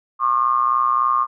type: ring-modulated tone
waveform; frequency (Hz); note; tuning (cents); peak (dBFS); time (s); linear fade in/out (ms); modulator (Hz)
triangle; 61.74; B1; 0; -10; 0.19-1.27; 50; 1140
effects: none